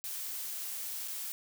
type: noise with dropouts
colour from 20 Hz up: blue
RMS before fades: -39 dBFS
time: 0.04-1.32 s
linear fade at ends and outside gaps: 0 ms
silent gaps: 1.077-1.082 s
effects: none